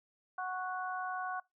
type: harmonic tone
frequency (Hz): 369.2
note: F#4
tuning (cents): -4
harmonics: 2 / 3 / 4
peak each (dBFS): -38 / -40 / -41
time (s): 0.38-1.4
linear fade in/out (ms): 5
effects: noise-tail reverb RT60 0.2 s tail -24 dB re dry